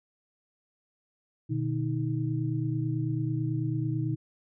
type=tone cluster; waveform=sine; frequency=122.3 / 151.4 / 315.3 Hz; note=B2 / D#3 / D#4; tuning=-16 / -47 / +23 cents; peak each=-29 / -32 / -33 dBFS; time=1.49-4.16 s; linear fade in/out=20 ms; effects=none